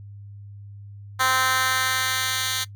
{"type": "tone with high-pass filter sweep", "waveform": "10% pulse", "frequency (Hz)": 259.6, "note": "C4", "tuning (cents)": -13, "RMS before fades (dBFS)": -23, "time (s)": [1.19, 2.65], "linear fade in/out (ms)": 20, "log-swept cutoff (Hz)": [1200, 2900], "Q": 1.2, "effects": ["noise-tail reverb RT60 0.1 s tail -19 dB re dry", "added 101 Hz sine -38 dBFS peak until 2.75 s"]}